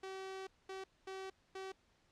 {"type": "tone bursts at uneven times", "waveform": "sawtooth", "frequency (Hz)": 382.2, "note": "G4", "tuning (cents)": -44, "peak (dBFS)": -40, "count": 4, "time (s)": [[0.03, 0.47], [0.69, 0.84], [1.07, 1.3], [1.55, 1.72]], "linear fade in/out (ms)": 5, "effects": ["pink hiss -73 dBFS RMS until 2.11 s", "low-pass 6000 Hz 12 dB/octave"]}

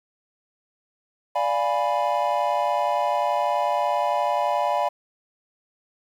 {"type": "chord", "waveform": "triangle", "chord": "D diminished seventh", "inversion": "none", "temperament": "equal", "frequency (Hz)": [587.3, 698.5, 830.6, 987.8], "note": ["D5", "F5", "Ab5", "Cb6"], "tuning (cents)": [0, 0, 0, 0], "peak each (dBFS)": -24, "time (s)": [1.35, 4.89], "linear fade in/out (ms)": 10, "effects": ["9-bit"]}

